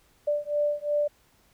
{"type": "beating tone pair", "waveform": "sine", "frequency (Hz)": [587.3, 590.1], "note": ["D5", "D5"], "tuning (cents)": [0, 8], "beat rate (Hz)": 2.8, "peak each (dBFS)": -27, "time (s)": [0.27, 1.08], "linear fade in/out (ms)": 10, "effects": ["pink hiss -63 dBFS RMS until 1.53 s"]}